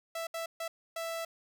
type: tone bursts at uneven times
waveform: sawtooth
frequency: 661 Hz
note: E5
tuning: 5 cents sharp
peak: -31 dBFS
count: 4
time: 0.15-0.27 / 0.34-0.46 / 0.6-0.68 / 0.96-1.25 s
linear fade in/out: 5 ms
effects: none